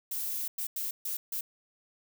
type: noise bursts at uneven times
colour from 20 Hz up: violet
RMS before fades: -34 dBFS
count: 5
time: 0.11-0.48 / 0.58-0.67 / 0.76-0.91 / 1.05-1.17 / 1.32-1.41 s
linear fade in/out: 5 ms
effects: none